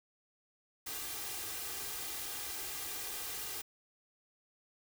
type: noise with comb filter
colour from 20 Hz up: white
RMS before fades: -41 dBFS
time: 0.86-3.62 s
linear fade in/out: 10 ms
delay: 2.5 ms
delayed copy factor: +0.65
effects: none